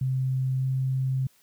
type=tone with pitch glide; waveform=sine; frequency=130.81 to 131.64 Hz; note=C3 to C3; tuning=0 to +11 cents; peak=-23 dBFS; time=0.01-1.27 s; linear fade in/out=5 ms; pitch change=+11 cents; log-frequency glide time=0.57-0.64 s; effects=white hiss -62 dBFS RMS until 1.42 s